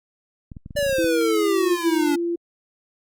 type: clicks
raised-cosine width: 5 ms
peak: -24 dBFS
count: 12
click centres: 0.518 / 0.568 / 0.661 / 0.708 / 0.755 / 0.789 / 0.828 / 0.865 / 0.895 / 0.928 / 0.984 / 1.044 s
type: exponential sweep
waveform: square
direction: down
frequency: 587.3 to 283.8 Hz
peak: -20 dBFS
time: 0.76-2.16 s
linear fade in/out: 10 ms
type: tone with pitch glide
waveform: sine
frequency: 329.6 to 342.2 Hz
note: E4 to F4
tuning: 0 to -35 cents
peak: -21 dBFS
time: 0.98-2.36 s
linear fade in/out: 10 ms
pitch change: +65 cents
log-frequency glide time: 1.39-1.72 s
effects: Opus 48 kbps